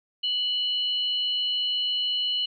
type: tone pair together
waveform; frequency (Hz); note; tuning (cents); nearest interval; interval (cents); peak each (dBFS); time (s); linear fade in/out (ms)
sine; 2960 / 4186; F#7 / C8; 0 / 0; tritone; 600; -24 / -32; 0.23-2.46; 10
effects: none